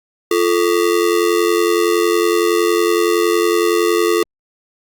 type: ring-modulated tone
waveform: square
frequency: 392 Hz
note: G4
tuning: in tune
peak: -10 dBFS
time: 0.31-4.23 s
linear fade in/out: 2 ms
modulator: 45.4 Hz
effects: Opus 48 kbps